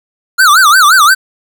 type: tone with vibrato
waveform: square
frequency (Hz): 1342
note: E6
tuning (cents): +31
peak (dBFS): -4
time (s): 0.38-1.15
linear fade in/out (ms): 20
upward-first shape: sine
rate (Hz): 5.7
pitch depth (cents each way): 260
effects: 7-bit